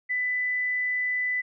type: tone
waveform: sine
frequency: 1995 Hz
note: B6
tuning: 17 cents sharp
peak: -24 dBFS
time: 0.09-1.42 s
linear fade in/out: 20 ms
effects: none